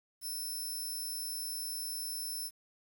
5% pulse tone, 5310 Hz, E8, 12 cents sharp, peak -31 dBFS, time 0.21-2.51 s, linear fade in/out 50 ms, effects 10-bit

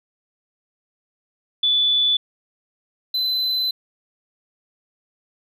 sine / triangle tone pair in turn, 3471 / 4036 Hz, A7 / B7, -24 / +37 cents, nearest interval minor third, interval 261 cents, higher second, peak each -15 / -18 dBFS, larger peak first, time 1.63-2.17 / 3.14-3.71 s, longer second, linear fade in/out 5 ms, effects none

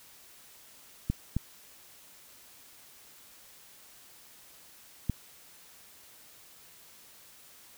clicks, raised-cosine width 5 ms, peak -15 dBFS, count 3, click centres 1.1 / 1.366 / 5.097 s, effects white hiss -55 dBFS RMS until 7.77 s

